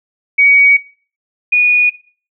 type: tone pair in turn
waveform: sine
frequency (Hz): 2254 / 2459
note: C#7 / D#7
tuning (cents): +28 / -21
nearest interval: major second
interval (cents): 151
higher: second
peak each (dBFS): -6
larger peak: neither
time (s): 0.38-0.77 / 1.52-1.9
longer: first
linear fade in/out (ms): 10
effects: noise-tail reverb RT60 0.4 s tail -17 dB re dry